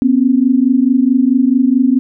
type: tone pair together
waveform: sine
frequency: 245.8 / 270.4 Hz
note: B3 / C#4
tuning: -8 / -43 cents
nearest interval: major second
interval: 165 cents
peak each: -11 dBFS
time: 0.02-1.99 s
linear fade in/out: 0 ms
effects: none